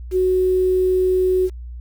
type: tone with quantisation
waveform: sine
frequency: 370.3 Hz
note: F#4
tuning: 1 cent sharp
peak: -14 dBFS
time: 0.11-1.5 s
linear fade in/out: 50 ms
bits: 7
effects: added 60 Hz sine -30 dBFS peak until 1.8 s